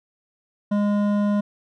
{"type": "tone with hard clipping", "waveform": "triangle", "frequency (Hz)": 205.5, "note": "G#3", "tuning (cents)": -18, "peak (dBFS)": -20, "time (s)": [0.71, 1.41], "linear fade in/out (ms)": 10, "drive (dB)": 15, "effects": []}